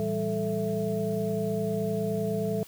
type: tone cluster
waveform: sine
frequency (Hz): 114 / 167.3 / 197.1 / 437.6 / 662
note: A#2 / E3 / G3 / A4 / E5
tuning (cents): -38 / +26 / +10 / -9 / +7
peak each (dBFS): -36 / -34 / -31 / -30 / -34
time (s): 0-2.63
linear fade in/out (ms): 0
effects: white hiss -51 dBFS RMS until 2.67 s + high-pass 60 Hz 12 dB/octave